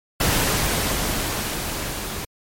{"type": "noise with level ramp", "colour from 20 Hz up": "pink", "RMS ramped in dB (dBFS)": [-19, -30], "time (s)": [0.2, 2.25], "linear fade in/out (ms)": 5, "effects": ["MP3 64 kbps"]}